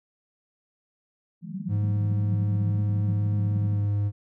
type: band-pass noise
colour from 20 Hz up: pink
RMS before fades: -34 dBFS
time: 1.41-3.87 s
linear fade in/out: 50 ms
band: 160 to 210 Hz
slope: 96 dB/octave
type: tone with pitch glide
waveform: triangle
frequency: 103.83 to 102.46 Hz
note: G#2 to G#2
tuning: 0 to -23 cents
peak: -20 dBFS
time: 1.68-4.12 s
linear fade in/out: 50 ms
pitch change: -23 cents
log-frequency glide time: 3.65-3.81 s
effects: none